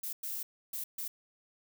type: noise bursts at uneven times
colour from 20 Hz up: violet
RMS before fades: -38 dBFS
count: 4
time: 0.03-0.13 / 0.23-0.43 / 0.73-0.84 / 0.98-1.08 s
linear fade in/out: 5 ms
effects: none